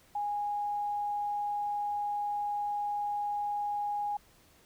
sine tone, 824 Hz, G#5, 14 cents flat, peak -30 dBFS, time 0.15-4.17 s, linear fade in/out 5 ms, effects pink hiss -62 dBFS RMS until 4.65 s

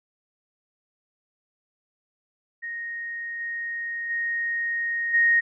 sine tone with level steps, 1864.7 Hz, A#6, in tune, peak -30 / -28 / -24 / -16 dBFS, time 2.62-5.41 s, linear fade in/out 20 ms, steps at 3.39 / 4.09 / 5.13 s, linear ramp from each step 20 ms, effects none

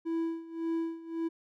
triangle tone with tremolo, 329.6 Hz, E4, in tune, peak -26 dBFS, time 0.05-1.29 s, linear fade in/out 20 ms, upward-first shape sine, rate 1.8 Hz, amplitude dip 85%, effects none

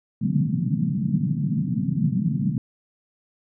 pink band-pass noise, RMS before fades -23 dBFS, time 0.21-2.58 s, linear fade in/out 2 ms, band 130 to 230 Hz, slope 48 dB/octave, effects none

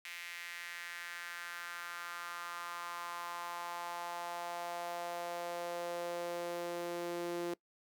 sawtooth tone with high-pass filter sweep, 173.1 Hz, F3, 15 cents flat, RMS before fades -42 dBFS, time 0.05-7.54 s, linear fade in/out 2 ms, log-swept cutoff 2200 to 360 Hz, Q 3, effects noise-tail reverb RT60 0.1 s tail -22 dB re dry

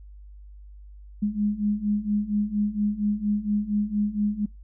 sine beating tone pair, 205.2 / 209.5 Hz, G#3 / G#3, -21 / +15 cents, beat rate 4.3 Hz, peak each -27 / -24 dBFS, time 1.22-4.46 s, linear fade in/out 10 ms, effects noise-tail reverb RT60 0.2 s tail -26 dB re dry + added 50 Hz sine -42 dBFS peak until 4.63 s

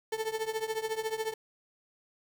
35% pulse tone with tremolo, 441 Hz, A4, 4 cents sharp, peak -26 dBFS, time 0.12-1.34 s, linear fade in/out 5 ms, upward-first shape triangle, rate 14 Hz, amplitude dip 90%, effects 9-bit

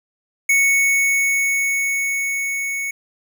square tone with level ramp, 2216 Hz, C#7, 1 cent flat, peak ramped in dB -13 to -23 dBFS, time 0.49-2.91 s, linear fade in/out 5 ms, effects none

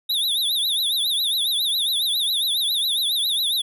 square tone with vibrato, 3669 Hz, A#7, 28 cents flat, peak -20 dBFS, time 0.09-3.62 s, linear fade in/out 10 ms, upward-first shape triangle, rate 7.3 Hz, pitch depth 180 cents each way, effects none

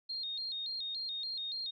sine tone with vibrato, 3951 Hz, B7, in tune, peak -36 dBFS, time 0.09-1.71 s, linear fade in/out 10 ms, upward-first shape square, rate 3.5 Hz, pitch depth 110 cents each way, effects none

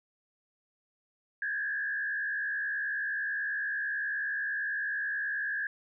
sine tone with frequency modulation, 1661.2 Hz, G#6, in tune, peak -30 dBFS, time 1.42-5.67 s, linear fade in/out 2 ms, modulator 69.2 Hz, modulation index 1.1, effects none

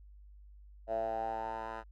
10% pulse tone with band-pass filter sweep, 111.9 Hz, A2, 30 cents sharp, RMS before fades -37 dBFS, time 0.87-1.84 s, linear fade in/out 50 ms, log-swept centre 640 to 1100 Hz, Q 7.4, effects added 50 Hz sine -52 dBFS peak until 1.91 s

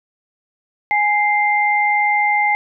sine tone pair together, 831.4 / 2093 Hz, G#5 / C7, +2 / 0 cents, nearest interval octave + major third, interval 1598 cents, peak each -16 dBFS, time 0.91-2.55 s, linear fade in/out 0 ms, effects none

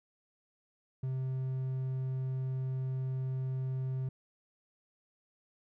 triangle tone, 130.81 Hz, C3, in tune, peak -30 dBFS, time 1.03-4.09 s, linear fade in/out 5 ms, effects none

